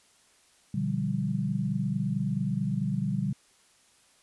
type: chord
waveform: sine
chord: G dominant seventh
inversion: first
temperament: just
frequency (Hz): 122.5 / 147 / 176.4 / 196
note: B2 / D3 / F3 / G3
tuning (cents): -14 / +2 / +18 / 0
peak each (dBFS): -33 / -31 / -34 / -30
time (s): 0.74-3.33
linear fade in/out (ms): 5
effects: white hiss -62 dBFS RMS until 4.22 s + resampled to 24000 Hz